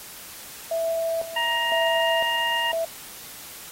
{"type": "tone with tremolo", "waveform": "sine", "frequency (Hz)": 659.3, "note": "E5", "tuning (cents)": 0, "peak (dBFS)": -22, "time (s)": [0.71, 2.85], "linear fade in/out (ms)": 5, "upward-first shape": "square", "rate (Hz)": 0.99, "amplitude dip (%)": 75}
{"type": "harmonic tone", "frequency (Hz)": 940, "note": "A#5", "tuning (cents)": 14, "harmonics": [1, 2, 3], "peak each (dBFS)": [-26, -26, -26], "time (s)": [1.36, 2.72], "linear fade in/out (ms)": 5}
{"effects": ["white hiss -41 dBFS RMS until 3.71 s", "AAC 48 kbps"]}